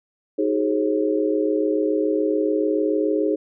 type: tone cluster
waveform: sine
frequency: 312.9 / 379.8 / 419.7 / 539 Hz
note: D#4 / F#4 / G#4 / C#5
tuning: +10 / +45 / +18 / -49 cents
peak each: -22 / -27 / -22 / -26 dBFS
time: 0.38-3.36 s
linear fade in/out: 10 ms
effects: none

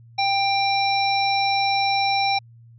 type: harmonic tone with a mistuned harmonic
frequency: 790 Hz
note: G5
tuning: 13 cents sharp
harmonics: 1 / 3 / 5 / 7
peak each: -20 / -25 / -27 / -28 dBFS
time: 0.18-2.39 s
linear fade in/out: 10 ms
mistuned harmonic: 7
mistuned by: -21 cents
effects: added 116 Hz sine -45 dBFS peak until 2.78 s

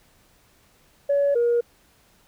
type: tone pair in turn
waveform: sine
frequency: 566 / 474.6 Hz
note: C#5 / A#4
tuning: +36 / +31 cents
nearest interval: minor third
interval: 305 cents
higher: first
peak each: -16 dBFS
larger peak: neither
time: 1.09-1.35 / 1.35-1.61 s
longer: neither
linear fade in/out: 10 ms
effects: tanh soft clip ceiling -14 dBFS + pink hiss -59 dBFS RMS until 2.27 s

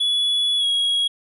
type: tone with pitch glide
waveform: triangle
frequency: 3403 to 3312 Hz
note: G#7 to G#7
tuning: +41 to -5 cents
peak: -16 dBFS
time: 0-1.08 s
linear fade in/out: 10 ms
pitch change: -46 cents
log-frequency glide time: 0.58-0.65 s
effects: resampled to 32000 Hz

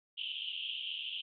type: band-pass noise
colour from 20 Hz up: pink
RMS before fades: -40 dBFS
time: 0.17-1.22 s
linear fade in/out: 20 ms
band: 2800 to 3300 Hz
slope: 96 dB/octave
effects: none

